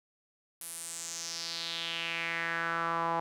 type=tone with band-pass filter sweep; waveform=sawtooth; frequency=167 Hz; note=E3; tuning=23 cents sharp; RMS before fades=-35 dBFS; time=0.61-3.2 s; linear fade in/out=2 ms; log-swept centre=11000 to 900 Hz; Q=3.5; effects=none